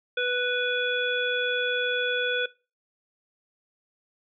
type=harmonic tone with a mistuned harmonic; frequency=493.9 Hz; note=B4; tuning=in tune; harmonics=1 / 3 / 5 / 7; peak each=-28 / -27 / -32 / -32 dBFS; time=0.17-2.46 s; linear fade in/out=5 ms; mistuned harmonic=7; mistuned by=-23 cents; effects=noise-tail reverb RT60 0.3 s tail -21 dB re dry